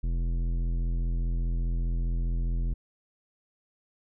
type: tone with tanh clipping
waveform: triangle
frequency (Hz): 42.45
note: F1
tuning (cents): -48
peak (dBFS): -27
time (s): 0.03-2.74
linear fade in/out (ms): 10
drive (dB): 17
effects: none